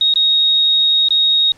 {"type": "tone with dropouts", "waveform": "sine", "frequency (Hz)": 3752, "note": "A#7", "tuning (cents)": 11, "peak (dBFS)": -10, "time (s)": [0.01, 1.52], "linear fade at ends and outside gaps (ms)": 2, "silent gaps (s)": [[0.139, 0.158], [1.086, 1.106]], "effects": ["pink hiss -49 dBFS RMS until 1.57 s", "low-pass 8000 Hz 12 dB/octave"]}